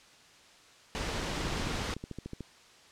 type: noise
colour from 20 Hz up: pink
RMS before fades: -34 dBFS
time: 0.95-1.94 s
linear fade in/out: 0 ms
type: click train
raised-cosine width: 3 ms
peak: -26 dBFS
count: 20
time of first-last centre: 1.01-2.407 s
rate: 13.6 Hz
effects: white hiss -57 dBFS RMS until 2.91 s + low-pass 6000 Hz 12 dB/octave